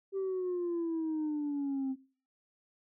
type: exponential sweep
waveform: sine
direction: down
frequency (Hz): 392 to 261.6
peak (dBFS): -29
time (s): 0.12-1.96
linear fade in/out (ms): 50
effects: noise-tail reverb RT60 0.4 s tail -19 dB re dry + tanh soft clip ceiling -29 dBFS